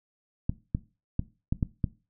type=clicks; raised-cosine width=5 ms; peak=-13 dBFS; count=6; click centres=0.495 / 0.749 / 1.194 / 1.525 / 1.628 / 1.842 s; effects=noise-tail reverb RT60 0.3 s tail -18 dB re dry